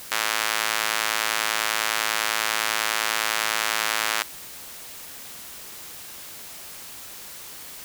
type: tone with high-pass filter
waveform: square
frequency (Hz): 55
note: A1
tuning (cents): 0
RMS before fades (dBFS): -25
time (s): 0.11-4.23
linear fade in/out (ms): 10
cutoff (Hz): 1400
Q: 0.85
effects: white hiss -40 dBFS RMS until 7.84 s